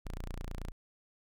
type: tone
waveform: sawtooth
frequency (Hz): 29.14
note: A#0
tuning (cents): 0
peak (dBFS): -34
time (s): 0.05-0.72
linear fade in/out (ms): 10
effects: none